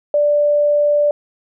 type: tone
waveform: sine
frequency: 587.3 Hz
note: D5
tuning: in tune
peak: -11 dBFS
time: 0.14-1.11 s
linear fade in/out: 2 ms
effects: none